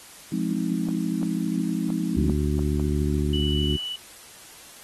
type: chord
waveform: sine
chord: F minor seventh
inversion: none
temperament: just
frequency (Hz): 174.61 / 209.5 / 261.9 / 314.3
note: F3 / Ab3 / C4 / Eb4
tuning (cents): 0 / +15 / +2 / +18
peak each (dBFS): -28 / -28 / -29 / -30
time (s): 0.32-2.31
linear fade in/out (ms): 5
type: clicks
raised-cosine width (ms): 1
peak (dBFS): -25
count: 6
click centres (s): 0.887 / 1.23 / 1.903 / 2.297 / 2.592 / 2.797
type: harmonic tone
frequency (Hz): 73.42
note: D2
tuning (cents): 0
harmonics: 1 / 2 / 3 / 4 / 5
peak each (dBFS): -24 / -27 / -29 / -30 / -31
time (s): 2.16-3.77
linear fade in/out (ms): 10
type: tone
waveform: sine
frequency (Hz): 2960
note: F#7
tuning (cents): 0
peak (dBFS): -28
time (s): 3.33-3.96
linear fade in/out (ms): 5
effects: white hiss -46 dBFS RMS until 4.83 s + AAC 32 kbps